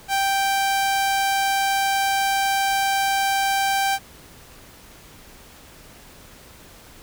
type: tone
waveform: sawtooth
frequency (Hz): 784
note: G5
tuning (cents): 0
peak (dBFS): -15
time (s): 0.08-3.99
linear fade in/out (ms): 50
effects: pink hiss -46 dBFS RMS until 7.02 s